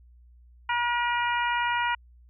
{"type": "harmonic tone", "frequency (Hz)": 479, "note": "A#4", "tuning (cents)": 47, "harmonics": [2, 3, 4, 5, 6], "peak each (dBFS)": [-26, -30, -32, -34, -36], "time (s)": [0.69, 1.95], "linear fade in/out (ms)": 5, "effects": ["added 60 Hz sine -51 dBFS peak until 2.29 s"]}